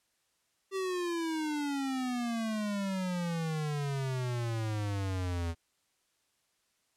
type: exponential sweep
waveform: square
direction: down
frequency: 390 to 82.41 Hz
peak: -32 dBFS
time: 0.71-5.55 s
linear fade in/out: 50 ms
effects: white hiss -75 dBFS RMS until 6.96 s + low-pass 10000 Hz 12 dB/octave